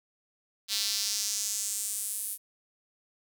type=tone with high-pass filter sweep; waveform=square; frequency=103.83 Hz; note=G#2; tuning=in tune; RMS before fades=-32 dBFS; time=0.68-2.38 s; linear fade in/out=50 ms; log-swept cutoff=4100 to 11000 Hz; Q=2.4; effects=none